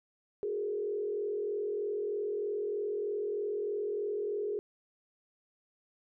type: tone with frequency modulation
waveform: sine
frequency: 415.3 Hz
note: G#4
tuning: in tune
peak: -31 dBFS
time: 0.43-4.59 s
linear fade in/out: 0 ms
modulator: 43.2 Hz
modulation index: 0.82
effects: none